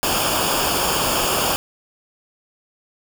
pink noise with comb filter, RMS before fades -20 dBFS, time 0.03-1.56 s, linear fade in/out 0 ms, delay 0.5 ms, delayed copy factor -0.75, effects none

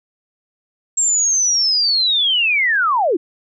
sine linear sweep, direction down, 7550 to 293.6 Hz, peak -13 dBFS, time 0.97-3.17 s, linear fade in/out 10 ms, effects none

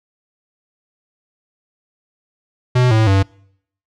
square tone with pitch steps, 125.3 / 110.35 / 97.18 Hz, B2 / A2 / G2, +25 / +5 / -15 cents, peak -11 dBFS, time 2.75-3.23 s, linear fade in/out 10 ms, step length 160 ms, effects noise-tail reverb RT60 0.7 s tail -26 dB re dry + low-pass 5000 Hz 12 dB/octave

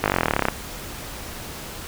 slowing click train, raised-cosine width 0.5 ms, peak -3 dBFS, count 19, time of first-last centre 0.04-0.485 s, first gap 19 ms, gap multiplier 1.03, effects pink hiss -35 dBFS RMS until 1.87 s

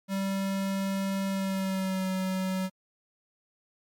square tone with pitch glide, 194.5 to 187.98 Hz, G3 to F#3, -13 to +28 cents, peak -28 dBFS, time 0.08-2.7 s, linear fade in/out 50 ms, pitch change -59 cents, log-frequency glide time 1.28-2.09 s, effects MP3 96 kbps

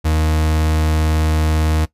40% pulse tone, 78.1 Hz, D#2, 7 cents sharp, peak -13 dBFS, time 0.04-1.86 s, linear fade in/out 20 ms, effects noise-tail reverb RT60 0.1 s tail -18 dB re dry + resampled to 32000 Hz

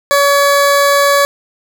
20% pulse tone, 566 Hz, C#5, 36 cents sharp, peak -3 dBFS, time 0.11-1.25 s, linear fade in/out 0 ms, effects none

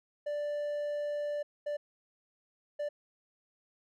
triangle tone bursts at uneven times, 587.3 Hz, D5, in tune, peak -30 dBFS, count 3, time 0.26-1.43 / 1.66-1.77 / 2.79-2.89 s, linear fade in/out 10 ms, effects none

